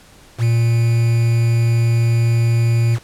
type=tone with quantisation; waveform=triangle; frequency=116.5 Hz; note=A#2; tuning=1 cent flat; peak=-10 dBFS; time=0.38-2.99 s; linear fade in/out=50 ms; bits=5; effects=pink hiss -46 dBFS RMS until 3.03 s + low-pass 11000 Hz 12 dB/octave